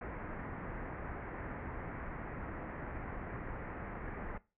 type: low-pass noise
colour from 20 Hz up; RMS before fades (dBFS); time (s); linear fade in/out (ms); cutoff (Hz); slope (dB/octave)
pink; -43; 0.01-4.38; 5; 2100; 48
effects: noise-tail reverb RT60 0.3 s tail -20 dB re dry